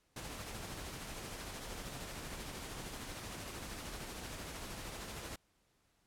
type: noise with tremolo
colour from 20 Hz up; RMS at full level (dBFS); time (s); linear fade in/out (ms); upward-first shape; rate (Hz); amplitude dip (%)
pink; -44; 0.16-5.36; 5; sine; 13; 30
effects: pink hiss -75 dBFS RMS until 6.06 s + low-pass 12000 Hz 12 dB/octave